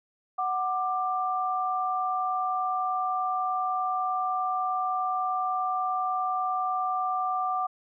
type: tone pair together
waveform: sine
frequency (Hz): 741.6 / 1185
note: F#5 / D6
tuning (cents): +4 / +15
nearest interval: minor sixth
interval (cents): 811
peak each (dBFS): -28 / -28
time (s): 0.38-7.67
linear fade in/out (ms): 10
effects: none